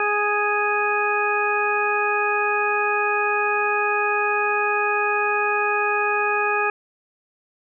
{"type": "harmonic tone", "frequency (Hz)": 415.3, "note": "G#4", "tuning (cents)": 0, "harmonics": [1, 2, 3, 4, 6], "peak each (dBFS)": [-25, -25, -25, -25, -25], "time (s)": [0, 6.7], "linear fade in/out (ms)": 2, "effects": []}